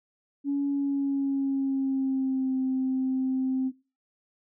sine tone with pitch glide, 281.7 to 261.3 Hz, C#4 to C4, +28 to -2 cents, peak -23 dBFS, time 0.44-3.72 s, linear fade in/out 50 ms, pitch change -130 cents, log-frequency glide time 0.68-2.57 s, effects noise-tail reverb RT60 0.3 s tail -18 dB re dry + tanh soft clip ceiling -19 dBFS

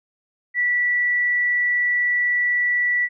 sine tone, 1956 Hz, B6, 17 cents flat, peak -17 dBFS, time 0.54-3.09 s, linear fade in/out 50 ms, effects none

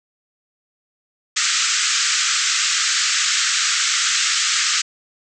white band-pass noise, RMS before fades -19 dBFS, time 1.36-4.82 s, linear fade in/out 10 ms, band 1200 to 7800 Hz, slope 96 dB/octave, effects none

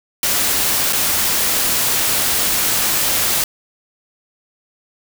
white noise with dropouts, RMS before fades -17 dBFS, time 0.23-3.44 s, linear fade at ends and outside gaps 2 ms, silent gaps 0.926-0.931 s, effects none

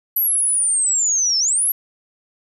sine linear two-way sweep, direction down then up, 11880 to 5190 to 11880 Hz, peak -15 dBFS, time 0.16-1.72 s, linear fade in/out 5 ms, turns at 1.39 s, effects none

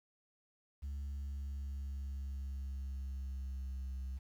sine tone with pitch glide, 70.2 to 65.5 Hz, C#2 to C2, +22 to +2 cents, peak -36 dBFS, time 0.82-4.19 s, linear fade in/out 20 ms, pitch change -120 cents, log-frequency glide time 1-3.95 s, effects tanh soft clip ceiling -38 dBFS + 11-bit

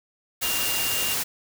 sine tone in noise, 2800 Hz, F7, 4 cents sharp, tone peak -29 dBFS, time 0.42-1.15 s, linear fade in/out 20 ms, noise white, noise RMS -26 dBFS, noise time 0.41-1.24 s, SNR -6 dB, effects none

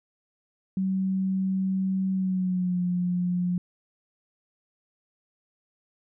sine tone with pitch glide, 190 to 178.3 Hz, F#3 to F3, +46 to +36 cents, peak -23 dBFS, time 0.77-3.58 s, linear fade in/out 2 ms, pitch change -110 cents, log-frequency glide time 2.12-2.81 s, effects none

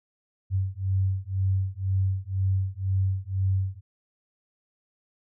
sine beating tone pair, 94.6 / 96.6 Hz, F#2 / G2, +39 / -25 cents, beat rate 2 Hz, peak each -26 dBFS, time 0.5-3.81 s, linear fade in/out 50 ms, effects none

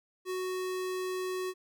square tone, 370 Hz, F#4, in tune, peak -33 dBFS, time 0.25-1.54 s, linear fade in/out 50 ms, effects none

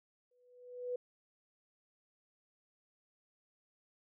sine tone with exponential growth, 494 Hz, B4, in tune, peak -33 dBFS, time 0.31-0.96 s, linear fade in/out 5 ms, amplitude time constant 140 ms, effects none

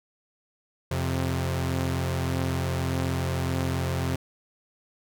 sawtooth tone pair together, 87.31 / 131.8 Hz, F2 / C3, 0 / +13 cents, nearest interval perfect fifth, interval 713 cents, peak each -24 dBFS, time 0.91-4.16 s, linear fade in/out 5 ms, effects none

